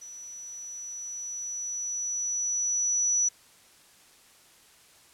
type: tone with level ramp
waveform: sine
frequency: 5910 Hz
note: F#8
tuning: 3 cents flat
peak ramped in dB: -41 to -21 dBFS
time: 0.01-3.29 s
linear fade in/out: 10 ms
effects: white hiss -57 dBFS RMS until 5.13 s + low-pass 11000 Hz 12 dB/octave